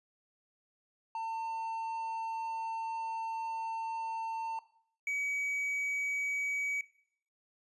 triangle tone pair in turn, 901 / 2270 Hz, A5 / C#7, +41 / +41 cents, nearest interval octave + major third, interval 1600 cents, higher second, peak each -32 / -30 dBFS, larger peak second, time 1.15-4.59 / 5.07-6.81 s, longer first, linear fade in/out 2 ms, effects noise-tail reverb RT60 0.6 s tail -17 dB re dry + resampled to 24000 Hz

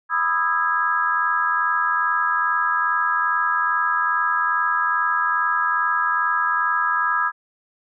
sine chord, E major seventh, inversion second, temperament just, 988.9 / 1236.1 / 1318.5 / 1648.1 Hz, B5 / D#6 / E6 / G#6, +2 / -12 / 0 / -14 cents, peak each -25 / -23 / -24 / -22 dBFS, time 0.09-7.32 s, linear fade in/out 50 ms, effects none

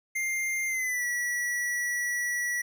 square tone with pitch glide, 2105 to 1941.5 Hz, C7 to B6, +10 to -30 cents, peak -28 dBFS, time 0.15-2.62 s, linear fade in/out 10 ms, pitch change -140 cents, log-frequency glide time 0.67-1.05 s, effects none

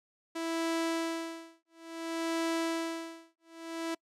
sawtooth tone with tremolo, 329.6 Hz, E4, in tune, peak -25 dBFS, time 0.35-3.95 s, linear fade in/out 10 ms, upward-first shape sine, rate 0.58 Hz, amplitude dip 100%, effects noise-tail reverb RT60 0.1 s tail -26 dB re dry + low-pass 10000 Hz 12 dB/octave

